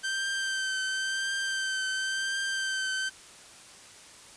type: tone with vibrato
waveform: sawtooth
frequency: 1559 Hz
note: G6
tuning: 10 cents flat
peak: -25 dBFS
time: 0.03-3.1 s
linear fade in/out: 20 ms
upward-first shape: triangle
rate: 0.95 Hz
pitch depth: 27 cents each way
effects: white hiss -50 dBFS RMS until 4.36 s + resampled to 22050 Hz